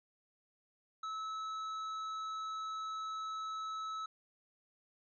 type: tone with hard clipping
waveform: sine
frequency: 1300 Hz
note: E6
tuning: 24 cents flat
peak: -40 dBFS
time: 1.03-4.06 s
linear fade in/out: 5 ms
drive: 7 dB
effects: resampled to 24000 Hz